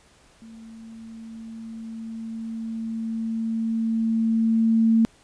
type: tone with level ramp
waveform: sine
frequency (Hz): 225.2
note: A3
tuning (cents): +40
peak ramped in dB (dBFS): -41 to -14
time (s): 0.42-5.05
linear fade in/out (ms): 0
effects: pink hiss -56 dBFS RMS until 5.23 s + resampled to 22050 Hz